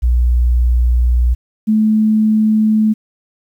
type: tone pair in turn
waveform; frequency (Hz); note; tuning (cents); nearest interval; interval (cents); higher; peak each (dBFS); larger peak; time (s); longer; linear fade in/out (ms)
sine; 60.5 / 216.5; B1 / A3; -35 / -28; octave + minor seventh; 2207; second; -9; neither; 0.02-1.35 / 1.67-2.94; first; 20
effects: 8-bit